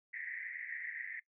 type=band-pass noise; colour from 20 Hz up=pink; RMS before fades=-44 dBFS; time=0.13-1.2 s; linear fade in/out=10 ms; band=1800 to 2100 Hz; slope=96 dB/octave; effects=noise-tail reverb RT60 0.1 s tail -19 dB re dry